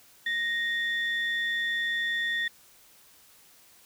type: tone pair together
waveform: sine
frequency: 1864.7 / 3515 Hz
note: A#6 / A7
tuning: 0 / -2 cents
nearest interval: major seventh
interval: 1098 cents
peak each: -26 / -33 dBFS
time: 0.26-2.48 s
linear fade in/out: 5 ms
effects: tanh soft clip ceiling -20 dBFS + white hiss -57 dBFS RMS until 3.85 s